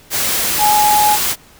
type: tone in noise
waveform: sine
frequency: 840 Hz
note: G#5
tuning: 19 cents sharp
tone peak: -10 dBFS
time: 0.58-1.18 s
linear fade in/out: 50 ms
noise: white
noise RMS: -17 dBFS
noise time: 0.1-1.36 s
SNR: +4 dB
effects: pink hiss -45 dBFS RMS until 1.59 s